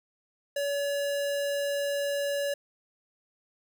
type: tone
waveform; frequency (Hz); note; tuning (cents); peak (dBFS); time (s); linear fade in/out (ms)
square; 568; C#5; +42; -28; 0.56-2.54; 5
effects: none